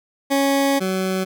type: tone pair in turn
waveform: 20% pulse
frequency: 276.4 / 188.27 Hz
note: C#4 / F#3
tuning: -5 / +30 cents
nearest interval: perfect fifth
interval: 665 cents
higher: first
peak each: -11 / -15 dBFS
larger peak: first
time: 0.3-0.8 / 0.8-1.25 s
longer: first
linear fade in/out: 20 ms
effects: none